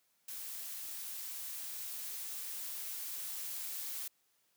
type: noise with level ramp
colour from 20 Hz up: blue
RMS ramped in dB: -44 to -41 dBFS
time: 0.28-4.08 s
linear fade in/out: 5 ms
effects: white hiss -75 dBFS RMS until 4.56 s + high-pass 100 Hz 12 dB/octave